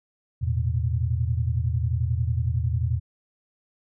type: chord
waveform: sine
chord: E suspended fourth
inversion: none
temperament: equal with one note detuned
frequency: 82.41 / 112.38 / 123.47 Hz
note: E2 / A2 / B2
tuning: 0 / +37 / 0 cents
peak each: -25 / -26 / -27 dBFS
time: 0.41-3 s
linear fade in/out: 20 ms
effects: none